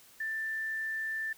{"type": "tone", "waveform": "sine", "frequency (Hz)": 1773, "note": "A6", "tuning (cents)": 13, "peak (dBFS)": -32, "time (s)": [0.2, 1.33], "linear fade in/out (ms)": 5, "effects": ["white hiss -58 dBFS RMS until 1.37 s"]}